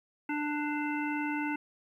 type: harmonic tone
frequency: 296.2 Hz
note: D4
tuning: 15 cents sharp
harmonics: 1 / 3 / 5 / 7 / 9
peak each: -32 / -37 / -39 / -40 / -42 dBFS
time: 0.29-1.56 s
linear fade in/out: 5 ms
effects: 11-bit